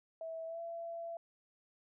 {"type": "tone with pitch glide", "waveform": "sine", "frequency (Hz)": [652, 673], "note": ["E5", "E5"], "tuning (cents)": [-19, 36], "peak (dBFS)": -40, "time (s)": [0.21, 1.17], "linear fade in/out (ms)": 2, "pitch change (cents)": 55, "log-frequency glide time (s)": [0.46, 0.6], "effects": []}